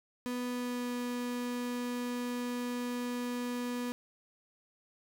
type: tone with pitch glide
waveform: 35% pulse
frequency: 246.9 to 244.6 Hz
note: B3 to B3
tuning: 0 to -16 cents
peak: -32 dBFS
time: 0.26-3.92 s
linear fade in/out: 0 ms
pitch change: -16 cents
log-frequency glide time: 0.47-0.92 s
effects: none